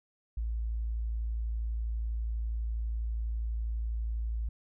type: tone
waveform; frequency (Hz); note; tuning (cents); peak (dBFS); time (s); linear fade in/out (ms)
sine; 56.1; A1; +34; -30; 0.37-4.49; 5
effects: none